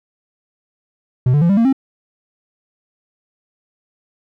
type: tone with pitch steps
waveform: triangle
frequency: 126.2 / 146.65 / 170.41 / 198.03 / 230.1 / 267.4 Hz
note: B2 / D3 / F3 / G3 / A#3 / C4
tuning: +38 / -2 / -42 / +18 / -22 / +38 cents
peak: -8 dBFS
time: 1.26-1.728 s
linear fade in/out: 5 ms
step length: 78 ms
effects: none